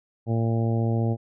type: harmonic tone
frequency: 114.4 Hz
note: A#2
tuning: 32 cents flat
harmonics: 1 / 2 / 3 / 4 / 5 / 6 / 7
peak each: -22 / -28 / -32 / -34 / -36 / -38 / -39 dBFS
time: 0.26-1.17 s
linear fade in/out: 50 ms
effects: none